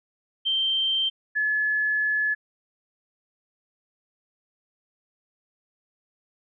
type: tone pair in turn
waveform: sine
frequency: 3136 / 1712.9 Hz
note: G7 / A6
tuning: 0 / -47 cents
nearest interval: minor seventh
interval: 1047 cents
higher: first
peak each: -21 dBFS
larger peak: neither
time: 0.45-1.1 / 1.35-2.35 s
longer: second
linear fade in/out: 20 ms
effects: none